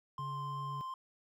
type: tone with vibrato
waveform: triangle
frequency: 1046.5 Hz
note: C6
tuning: in tune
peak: -37 dBFS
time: 0.18-0.94 s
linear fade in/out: 2 ms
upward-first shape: sine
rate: 2.8 Hz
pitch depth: 8 cents each way
type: tone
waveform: triangle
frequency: 140 Hz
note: C#3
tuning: 18 cents sharp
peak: -39 dBFS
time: 0.19-0.81 s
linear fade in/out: 0 ms
effects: none